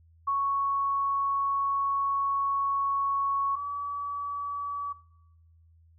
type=tone pair in turn; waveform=sine; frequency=1109 / 1143.5 Hz; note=C#6 / D6; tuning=0 / -47 cents; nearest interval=minor second; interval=53 cents; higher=second; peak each=-24 / -31 dBFS; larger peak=first; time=0.27-3.56 / 3.56-4.93 s; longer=first; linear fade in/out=10 ms; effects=noise-tail reverb RT60 0.9 s tail -20 dB re dry + added 82 Hz sine -56 dBFS peak until 5.98 s